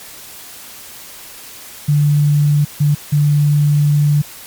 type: tone bursts at uneven times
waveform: sine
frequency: 146.83 Hz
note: D3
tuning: in tune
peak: -9 dBFS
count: 3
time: 1.88-2.65 / 2.8-2.95 / 3.12-4.22 s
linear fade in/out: 10 ms
effects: white hiss -35 dBFS RMS until 4.46 s + MP3 96 kbps